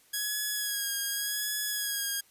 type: tone with vibrato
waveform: 5% pulse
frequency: 1661.2 Hz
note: G#6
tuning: in tune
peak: -19 dBFS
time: 0.13-2.21 s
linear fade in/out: 10 ms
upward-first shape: sine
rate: 0.87 Hz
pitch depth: 35 cents each way
effects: white hiss -62 dBFS RMS until 2.3 s + resampled to 32000 Hz